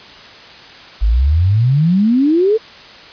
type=exponential sweep; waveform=sine; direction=up; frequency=49.18 to 457.2 Hz; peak=-9 dBFS; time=1.01-2.58 s; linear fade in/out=20 ms; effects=white hiss -37 dBFS RMS until 3.12 s + resampled to 11025 Hz